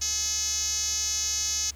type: tone with band-pass filter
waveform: 5% pulse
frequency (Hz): 426.4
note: G#4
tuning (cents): +46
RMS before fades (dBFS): -28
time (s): 0.01-1.71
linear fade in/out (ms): 10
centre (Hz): 6400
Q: 7.4
effects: added 71 Hz sine -43 dBFS peak until 1.75 s + pink hiss -55 dBFS RMS until 1.75 s